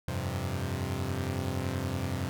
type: chord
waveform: sawtooth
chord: F suspended second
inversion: none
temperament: equal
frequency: 87.31 / 98 / 130.81 Hz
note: F2 / G2 / C3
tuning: 0 / 0 / 0 cents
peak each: -31 dBFS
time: 0.08-2.29 s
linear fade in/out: 0 ms
effects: none